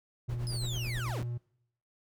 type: tone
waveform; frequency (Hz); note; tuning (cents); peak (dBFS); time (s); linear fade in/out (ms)
triangle; 120; B2; -49; -31; 0.28-1.38; 10
type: noise with tremolo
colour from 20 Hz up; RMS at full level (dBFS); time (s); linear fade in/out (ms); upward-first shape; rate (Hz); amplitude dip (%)
brown; -39; 0.29-1.12; 5; sine; 9.1; 75
type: linear sweep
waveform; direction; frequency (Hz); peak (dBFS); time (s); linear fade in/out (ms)
30% pulse; down; 5110 to 32.7; -35; 0.47-1.23; 0
effects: noise-tail reverb RT60 0.8 s tail -26 dB re dry